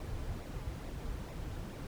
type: noise with flanger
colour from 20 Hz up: brown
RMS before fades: -41 dBFS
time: 0-1.87 s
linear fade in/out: 2 ms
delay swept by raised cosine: 0.64 to 5.64 ms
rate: 2.3 Hz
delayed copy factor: -0.5
effects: none